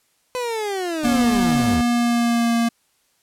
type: linear sweep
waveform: 30% pulse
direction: down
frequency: 508 to 69 Hz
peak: -20 dBFS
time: 0.35-1.81 s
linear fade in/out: 0 ms
type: band-stop noise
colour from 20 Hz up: pink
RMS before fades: -32 dBFS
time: 1.03-1.76 s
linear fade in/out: 5 ms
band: 1000 to 3200 Hz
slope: 48 dB/octave
type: tone with pitch glide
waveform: square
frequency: 239.4 to 232.9 Hz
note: A#3 to A#3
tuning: +46 to -1 cents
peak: -17 dBFS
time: 1.04-2.69 s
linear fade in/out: 10 ms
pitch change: -47 cents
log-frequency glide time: 1.87-2.55 s
effects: white hiss -64 dBFS RMS until 3.22 s + low-pass 12000 Hz 12 dB/octave